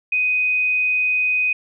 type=tone; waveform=sine; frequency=2500 Hz; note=D#7; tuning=8 cents sharp; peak=-16 dBFS; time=0.12-1.53 s; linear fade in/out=5 ms; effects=none